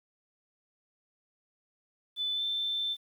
sine tone with pitch glide, 3502 to 3547 Hz, A7 to A7, -9 to +13 cents, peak -29 dBFS, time 2.16-2.97 s, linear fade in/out 50 ms, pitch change +22 cents, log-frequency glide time 2.34-2.42 s, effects 10-bit

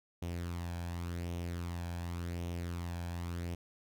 sawtooth tone with flanger, 86.4 Hz, F2, 18 cents flat, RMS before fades -39 dBFS, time 0.22-3.55 s, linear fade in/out 5 ms, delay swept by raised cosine 0.32 to 1.25 ms, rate 0.89 Hz, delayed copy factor +0.5, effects none

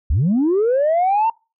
sine linear sweep, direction up, 54 to 922 Hz, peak -12 dBFS, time 0.1-1.3 s, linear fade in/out 5 ms, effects noise-tail reverb RT60 0.3 s tail -26 dB re dry + tanh soft clip ceiling -11 dBFS

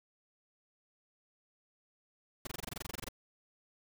pink noise bursts, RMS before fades -40 dBFS, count 15, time 2.45-3.087 s, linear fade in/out 5 ms, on 21 ms, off 23 ms, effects none

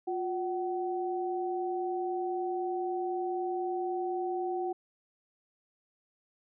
sine tone pair together, 356.3 / 755 Hz, F4 / F#5, +35 / +35 cents, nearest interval octave + minor second, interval 1300 cents, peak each -32 / -34 dBFS, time 0.07-4.73 s, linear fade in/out 10 ms, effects none

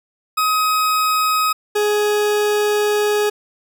40% pulse tone pair in turn, 1264 / 417.7 Hz, D#6 / G#4, +27 / +10 cents, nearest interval octave + perfect fifth, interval 1917 cents, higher first, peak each -14 dBFS, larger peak neither, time 0.37-1.53 / 1.75-3.3 s, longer second, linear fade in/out 10 ms, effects none

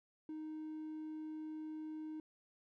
triangle tone, 311.1 Hz, D#4, in tune, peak -40 dBFS, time 0.29-2.2 s, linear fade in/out 2 ms, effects tanh soft clip ceiling -37 dBFS

